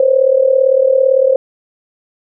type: tone with amplitude modulation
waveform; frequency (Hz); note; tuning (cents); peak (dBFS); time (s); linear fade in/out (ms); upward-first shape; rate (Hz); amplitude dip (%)
sine; 528; C5; +16; -4; 0-1.36; 2; sine; 37.8; 80
effects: none